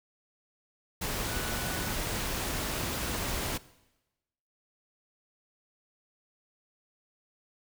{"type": "tone in noise", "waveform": "sine", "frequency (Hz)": 1480, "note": "F#6", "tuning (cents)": 0, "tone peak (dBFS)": -43, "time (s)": [1.27, 1.94], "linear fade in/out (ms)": 10, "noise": "pink", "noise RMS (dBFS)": -33, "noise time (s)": [1.01, 3.58], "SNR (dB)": -13, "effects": ["noise-tail reverb RT60 1.0 s tail -19 dB re dry"]}